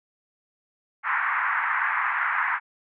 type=band-pass noise; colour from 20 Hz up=white; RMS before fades=-25 dBFS; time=1.03-2.6 s; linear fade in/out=50 ms; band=910 to 2000 Hz; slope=48 dB/octave; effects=none